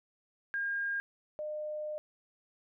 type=tone pair in turn; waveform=sine; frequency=1615 / 606.5 Hz; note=G#6 / D#5; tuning=-49 / -44 cents; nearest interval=octave + perfect fourth; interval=1695 cents; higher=first; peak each=-31 / -35 dBFS; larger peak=first; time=0.54-1 / 1.39-1.98 s; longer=second; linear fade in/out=0 ms; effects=none